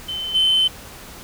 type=tone with level steps; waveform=sine; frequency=3066 Hz; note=G7; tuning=39 cents flat; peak=-24 / -12 dBFS; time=0.08-0.68 s; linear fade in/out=10 ms; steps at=0.34 s; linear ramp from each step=20 ms; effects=tanh soft clip ceiling -11 dBFS + pink hiss -39 dBFS RMS until 1.23 s